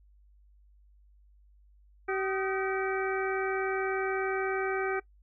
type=harmonic tone with a mistuned harmonic; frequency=383.4 Hz; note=G4; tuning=38 cents flat; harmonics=1 / 2 / 3 / 4 / 5 / 6; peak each=-30 / -36 / -38 / -36 / -42 / -40 dBFS; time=2.08-5 s; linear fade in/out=10 ms; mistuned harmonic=3; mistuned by=+130 cents; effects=noise-tail reverb RT60 0.1 s tail -20 dB re dry + added 50 Hz sine -57 dBFS peak until 5.22 s